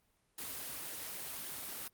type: noise with flanger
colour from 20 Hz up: white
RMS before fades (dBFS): -43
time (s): 0.38-1.88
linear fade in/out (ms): 5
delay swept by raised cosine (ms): 0.78 to 5.78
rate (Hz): 3.7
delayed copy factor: -0.55
effects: pink hiss -75 dBFS RMS until 1.93 s + Opus 32 kbps